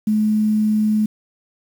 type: tone with quantisation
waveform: sine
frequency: 214.2 Hz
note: A3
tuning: 46 cents flat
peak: -14 dBFS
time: 0.07-1.06 s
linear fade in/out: 5 ms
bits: 7
effects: none